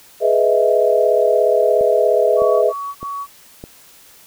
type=chord; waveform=sine; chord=E major seventh; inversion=first; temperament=equal with one note detuned; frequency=419.9 / 493.9 / 622.3 / 659.3 Hz; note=G#4 / B4 / D#5 / E5; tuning=+19 / 0 / 0 / 0 cents; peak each=-17 dBFS; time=0.2-2.73 s; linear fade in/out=50 ms
type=click train; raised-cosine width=2 ms; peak=-18 dBFS; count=4; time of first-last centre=1.81-3.639 s; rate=1.64 Hz
type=tone bursts; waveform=sine; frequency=1126 Hz; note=C#6; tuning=27 cents sharp; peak=-23 dBFS; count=3; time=2.36-3.27 s; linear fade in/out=50 ms; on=270 ms; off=50 ms
effects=white hiss -46 dBFS RMS until 4.26 s